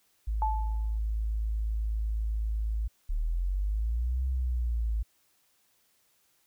sine tone, 54 Hz, A1, 32 cents flat, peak -27 dBFS, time 0.27-2.88 s, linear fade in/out 10 ms
sine tone with exponential decay, 869 Hz, A5, 22 cents flat, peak -24 dBFS, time 0.42-0.98 s, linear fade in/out 1 ms, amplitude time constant 120 ms
sine linear two-way sweep, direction up then down, 35.96 to 65.41 to 53 Hz, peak -26 dBFS, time 3.09-5.03 s, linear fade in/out 10 ms, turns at 4.26 s
effects white hiss -69 dBFS RMS until 6.46 s

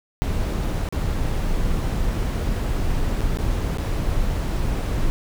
brown noise with dropouts, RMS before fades -22 dBFS, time 0.22-5.1 s, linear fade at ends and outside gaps 0 ms, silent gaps 0.888-0.925 / 3.207-3.215 / 3.371-3.387 / 3.773-3.784 s, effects none

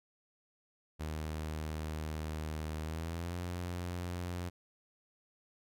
sawtooth tone with pitch glide, 77.78 to 88.32 Hz, D#2 to F2, 0 to +20 cents, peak -33 dBFS, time 0.99-4.5 s, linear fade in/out 20 ms, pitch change +220 cents, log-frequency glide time 2.81-3.38 s, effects none

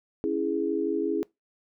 sine chord, C# minor, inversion none, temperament equal, 277.2 / 329.6 / 415.3 Hz, C#4 / E4 / G#4, 0 / 0 / 0 cents, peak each -31 / -28 / -28 dBFS, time 0.24-1.23 s, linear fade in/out 0 ms, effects noise-tail reverb RT60 0.2 s tail -24 dB re dry

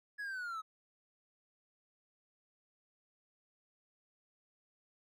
triangle linear sweep, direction down, 1700 to 1266 Hz, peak -37 dBFS, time 0.18-0.62 s, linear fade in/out 20 ms, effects none

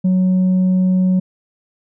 sine tone with tanh clipping, 185 Hz, F#3, in tune, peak -12 dBFS, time 0.04-1.2 s, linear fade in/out 10 ms, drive 2 dB, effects none

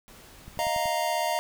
pink noise, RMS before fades -50 dBFS, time 0.08-0.63 s, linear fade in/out 0 ms
click train, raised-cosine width 5 ms, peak -30 dBFS, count 5, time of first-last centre 0.48-0.857 s, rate 10.6 Hz
square chord, Eb suspended second, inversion none, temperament equal, 622.3 / 698.5 / 932.3 Hz, Eb5 / F5 / Bb5, 0 / 0 / 0 cents, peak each -31 / -30 / -30 dBFS, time 0.59-1.39 s, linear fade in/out 0 ms
effects none

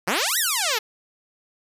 5% pulse exponential two-way sweep, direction up then down, 159.6 to 1999 to 411.8 Hz, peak -9 dBFS, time 0.07-0.79 s, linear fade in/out 10 ms, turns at 0.38 s, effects resampled to 32000 Hz

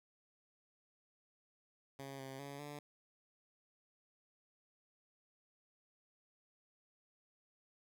10% pulse tone with pitch steps, 137 / 134 / 140.8 / 146.2 Hz, C#3 / C3 / C#3 / D3, -20 / +42 / +27 / -7 cents, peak -38 dBFS, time 1.99-2.79 s, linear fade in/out 2 ms, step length 200 ms, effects none

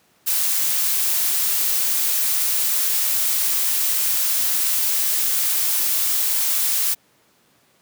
blue noise, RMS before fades -20 dBFS, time 0.26-6.95 s, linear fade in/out 20 ms, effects pink hiss -59 dBFS RMS until 7.81 s + high-pass 150 Hz 12 dB/octave

